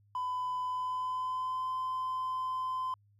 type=tone with pitch glide; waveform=triangle; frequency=1004 to 1028.1 Hz; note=B5 to C6; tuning=+28 to -31 cents; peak=-29 dBFS; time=0.15-2.94 s; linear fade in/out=2 ms; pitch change=+41 cents; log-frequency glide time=0.6-1.7 s; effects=tanh soft clip ceiling -27 dBFS + added 102 Hz sine -63 dBFS peak until 3.19 s